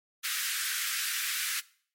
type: high-pass noise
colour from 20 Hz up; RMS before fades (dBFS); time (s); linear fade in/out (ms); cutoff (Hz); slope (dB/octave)
pink; -32; 0.23-1.61; 20; 1400; 48
effects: noise-tail reverb RT60 0.5 s tail -20 dB re dry + MP3 64 kbps